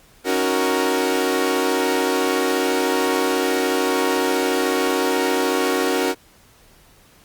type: chord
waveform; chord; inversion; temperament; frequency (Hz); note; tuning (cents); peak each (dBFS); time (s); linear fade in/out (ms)
sawtooth; D# minor seventh; third; equal; 277.2 / 311.1 / 370 / 466.2; C#4 / D#4 / F#4 / A#4; 0 / 0 / 0 / 0; -20 / -23 / -18 / -19; 0.24-6.15; 50
effects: pink hiss -52 dBFS RMS until 7.24 s + Opus 48 kbps